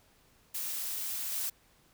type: noise with level steps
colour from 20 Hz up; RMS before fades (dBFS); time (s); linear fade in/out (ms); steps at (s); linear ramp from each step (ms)
blue; -36 / -34; 0.54-1.5; 10; 1.32; 2
effects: pink hiss -65 dBFS RMS until 1.93 s